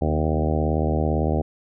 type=harmonic tone with a mistuned harmonic; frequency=77.78 Hz; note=D#2; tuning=in tune; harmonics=1 / 2 / 3 / 4 / 5 / 6 / 7 / 8 / 9 / 10; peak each=-23 / -26 / -28 / -29 / -30 / -31 / -31 / -32 / -33 / -33 dBFS; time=0.01-1.42 s; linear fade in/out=10 ms; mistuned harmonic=2; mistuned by=-44 cents; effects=none